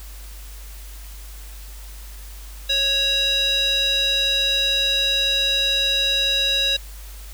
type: tone with band-pass filter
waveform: square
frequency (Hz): 553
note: C#5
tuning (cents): -4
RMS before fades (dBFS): -20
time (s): 2.69-6.77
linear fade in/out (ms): 10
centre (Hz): 3700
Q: 6
effects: added 50 Hz sine -35 dBFS peak until 7.33 s + white hiss -44 dBFS RMS until 7.33 s